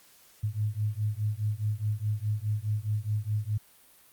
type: beating tone pair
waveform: sine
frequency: 103.83 / 108.63 Hz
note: G#2 / A2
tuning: 0 / -22 cents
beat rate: 4.8 Hz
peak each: -30 dBFS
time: 0.43-3.58 s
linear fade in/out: 10 ms
effects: white hiss -58 dBFS RMS until 4.12 s + Opus 48 kbps